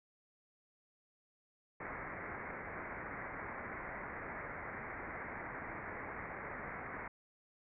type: low-pass noise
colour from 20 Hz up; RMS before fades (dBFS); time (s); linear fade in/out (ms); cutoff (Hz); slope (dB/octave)
white; -45; 1.8-7.08; 5; 2200; 96
effects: none